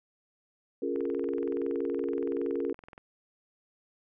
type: chord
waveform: sine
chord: Bb minor seventh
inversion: first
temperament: equal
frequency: 277.2 / 349.2 / 415.3 / 466.2 Hz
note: Db4 / F4 / Ab4 / Bb4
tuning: 0 / 0 / 0 / 0 cents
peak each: -34 dBFS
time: 0.82-2.73 s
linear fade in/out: 5 ms
type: click train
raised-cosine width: 0.5 ms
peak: -32 dBFS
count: 44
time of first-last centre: 0.96-2.979 s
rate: 21.3 Hz
effects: none